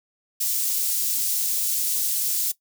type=high-pass noise; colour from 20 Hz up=white; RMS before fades=-24 dBFS; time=0.4-2.52 s; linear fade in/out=10 ms; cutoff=5800 Hz; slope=12 dB/octave; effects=noise-tail reverb RT60 0.1 s tail -18 dB re dry